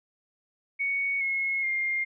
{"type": "tone with pitch steps", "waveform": "sine", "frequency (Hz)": [2227, 2171, 2117], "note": ["C#7", "C#7", "C7"], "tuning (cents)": [7, -37, 20], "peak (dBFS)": -25, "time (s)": [0.79, 2.05], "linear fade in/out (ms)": 20, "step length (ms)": 420, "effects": []}